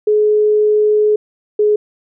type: tone pair in turn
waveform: sine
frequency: 423.4 / 420.7 Hz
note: G#4 / G#4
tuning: +33 / +22 cents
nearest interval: unison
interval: 11 cents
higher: first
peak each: -9 dBFS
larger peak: neither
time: 0.07-1.16 / 1.59-1.76 s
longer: first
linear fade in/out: 5 ms
effects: none